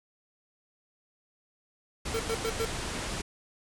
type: low-pass noise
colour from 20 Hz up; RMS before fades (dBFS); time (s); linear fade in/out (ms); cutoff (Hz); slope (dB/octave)
pink; -35; 2.05-3.22; 10; 10000; 48
type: tone bursts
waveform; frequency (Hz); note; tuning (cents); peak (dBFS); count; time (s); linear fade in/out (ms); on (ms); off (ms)
square; 451.7; A4; +45; -29; 4; 2.14-2.652; 5; 56; 96
effects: none